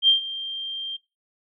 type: tone with ADSR envelope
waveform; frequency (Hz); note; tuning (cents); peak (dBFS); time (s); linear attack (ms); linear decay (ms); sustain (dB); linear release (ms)
sine; 3175; G7; +21; -11; 0.02-0.97; 62; 120; -17; 13
effects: noise-tail reverb RT60 0.3 s tail -23 dB re dry